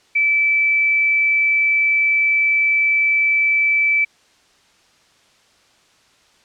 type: tone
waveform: sine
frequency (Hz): 2315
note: D7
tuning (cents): -25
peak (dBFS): -13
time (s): 0.15-4.05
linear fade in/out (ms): 10
effects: white hiss -55 dBFS RMS until 6.44 s + low-pass 6000 Hz 12 dB/octave